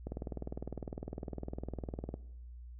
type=click train; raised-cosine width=2 ms; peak=-26 dBFS; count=42; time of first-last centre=0.07-2.141 s; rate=19.8 Hz; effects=noise-tail reverb RT60 0.9 s tail -19 dB re dry + added 60 Hz sine -46 dBFS peak until 2.79 s